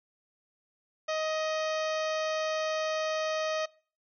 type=harmonic tone; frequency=627 Hz; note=D#5; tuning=13 cents sharp; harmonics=1 / 2 / 3 / 4 / 5 / 6 / 7 / 8 / 9 / 10; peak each=-30 / -36 / -40 / -42 / -44 / -46 / -47 / -48 / -49 / -50 dBFS; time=1.08-3.66 s; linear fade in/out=10 ms; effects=noise-tail reverb RT60 0.4 s tail -22 dB re dry